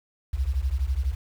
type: beating tone pair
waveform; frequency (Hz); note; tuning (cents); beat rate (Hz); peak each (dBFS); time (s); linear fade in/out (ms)
sine; 60.2 / 72.2; B1 / D2; -44 / -29; 12; -25 / -25; 0.33-1.15; 10
effects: tanh soft clip ceiling -15 dBFS + 8-bit